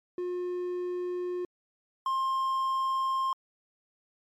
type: tone pair in turn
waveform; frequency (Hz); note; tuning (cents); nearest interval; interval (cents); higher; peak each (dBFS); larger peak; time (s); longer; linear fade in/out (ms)
triangle; 357.9 / 1060.2; F4 / C6; +42 / +23; octave + perfect fifth; 1881; second; -28 / -24; second; 0.18-1.45 / 2.06-3.33; neither; 2
effects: MP3 96 kbps